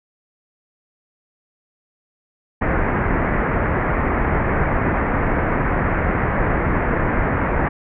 pink low-pass noise, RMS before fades -19 dBFS, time 2.61-7.69 s, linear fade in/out 10 ms, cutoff 2100 Hz, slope 48 dB/octave, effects none

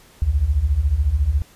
sine beating tone pair, 62.2 / 76.2 Hz, B1 / D#2, +13 / -36 cents, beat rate 14 Hz, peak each -20 / -17 dBFS, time 0.22-1.42 s, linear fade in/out 0 ms, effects pink hiss -50 dBFS RMS until 1.55 s + resampled to 32000 Hz

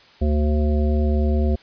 harmonic tone with a mistuned harmonic, 75.2 Hz, D2, 42 cents sharp, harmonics 1 / 3 / 5 / 7 / 9, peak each -17 / -24 / -28 / -31 / -33 dBFS, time 0.21-1.56 s, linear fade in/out 10 ms, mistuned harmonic 1, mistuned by -72 cents, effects white hiss -50 dBFS RMS until 1.62 s + resampled to 11025 Hz

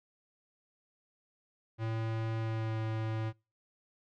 square tone with pitch glide, 112.2 to 110.59 Hz, A2 to A2, +34 to +9 cents, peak -33 dBFS, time 1.78-3.33 s, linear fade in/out 50 ms, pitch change -25 cents, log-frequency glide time 2.38-2.8 s, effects noise-tail reverb RT60 0.3 s tail -26 dB re dry + low-pass 3000 Hz 12 dB/octave

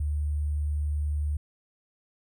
sine tone with sample-and-hold, 74.1 Hz, D2, 16 cents sharp, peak -25 dBFS, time 0-1.37 s, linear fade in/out 5 ms, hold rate 8820 Hz, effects none

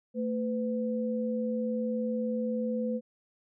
sine tone pair together, 224.1 / 503 Hz, A3 / B4, +32 / +32 cents, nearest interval octave + major second, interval 1400 cents, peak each -30 / -32 dBFS, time 0.14-3.01 s, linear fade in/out 50 ms, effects none

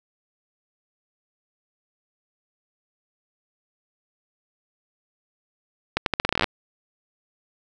accelerating click train, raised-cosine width 0.3 ms, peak -4 dBFS, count 14, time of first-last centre 5.97-6.442 s, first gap 92 ms, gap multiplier 0.82, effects none

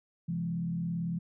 sine tone with frequency modulation, 170 Hz, F3, 46 cents flat, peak -30 dBFS, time 0.28-1.19 s, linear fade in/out 10 ms, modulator 38 Hz, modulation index 0.67, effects none

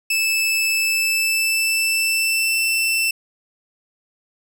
sawtooth tone with pitch glide, 2626 to 2670 Hz, E7 to E7, -7 to +22 cents, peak -14 dBFS, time 0.1-3.11 s, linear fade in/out 5 ms, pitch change +29 cents, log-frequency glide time 0.67-2.57 s, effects none

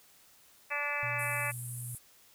harmonic tone, 290.1 Hz, D4, 21 cents flat, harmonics 2 / 3 / 4 / 5 / 6 / 7 / 8 / 9, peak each -42 / -42 / -40 / -43 / -38 / -38 / -38 / -38 dBFS, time 0.7-1.52 s, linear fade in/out 20 ms
sine tone, 121.8 Hz, B2, 24 cents flat, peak -39 dBFS, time 1.03-1.95 s, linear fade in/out 0 ms
pink band-pass noise, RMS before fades -45 dBFS, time 1.18-1.99 s, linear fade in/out 20 ms, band 8800 to 12000 Hz, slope 48 dB/octave
effects white hiss -61 dBFS RMS until 2.34 s

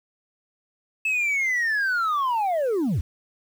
sine linear sweep, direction down, 2626 to 62 Hz, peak -18 dBFS, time 1.05-3.01 s, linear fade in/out 5 ms, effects tanh soft clip ceiling -20 dBFS + 8-bit

